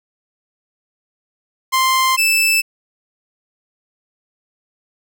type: tone pair in turn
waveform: sawtooth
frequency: 1046.5 / 2637 Hz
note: C6 / E7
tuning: 0 / 0 cents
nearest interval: octave + major third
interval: 1600 cents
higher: second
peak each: -9 dBFS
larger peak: neither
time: 1.72-2.17 / 2.17-2.62 s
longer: neither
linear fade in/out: 20 ms
effects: none